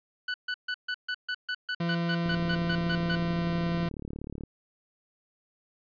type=tone bursts; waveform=sawtooth; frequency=1491 Hz; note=F#6; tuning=13 cents sharp; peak=-25 dBFS; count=15; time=0.28-3.155 s; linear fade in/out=5 ms; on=61 ms; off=140 ms
type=tone; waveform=40% pulse; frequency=170 Hz; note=F3; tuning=46 cents flat; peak=-26 dBFS; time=1.8-3.89 s; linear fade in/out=5 ms
type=click train; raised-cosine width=3 ms; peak=-25 dBFS; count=80; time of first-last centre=2.26-4.436 s; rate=36.3 Hz
effects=resampled to 11025 Hz